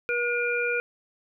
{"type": "harmonic tone", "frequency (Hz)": 480, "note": "B4", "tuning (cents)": -49, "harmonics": [1, 3, 5], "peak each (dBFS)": [-28, -28, -28], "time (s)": [0.09, 0.8], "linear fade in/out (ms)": 0, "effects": []}